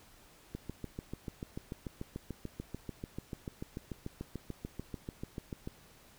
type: click train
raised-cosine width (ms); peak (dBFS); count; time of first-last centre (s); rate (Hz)
3; -26; 36; 0.55-5.674; 6.83
effects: pink hiss -60 dBFS RMS until 6.18 s